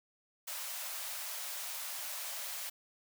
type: high-pass noise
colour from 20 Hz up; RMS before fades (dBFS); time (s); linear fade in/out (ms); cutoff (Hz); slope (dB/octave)
white; -41; 0.47-2.7; 10; 540; 96
effects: none